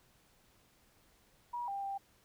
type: tone with pitch steps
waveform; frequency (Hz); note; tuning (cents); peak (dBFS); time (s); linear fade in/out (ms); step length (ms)
sine; 962 / 794 / 788; B5 / G5 / G5; -46 / +22 / +9; -36; 1.53-1.98; 10; 150
effects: pink hiss -68 dBFS RMS until 2.24 s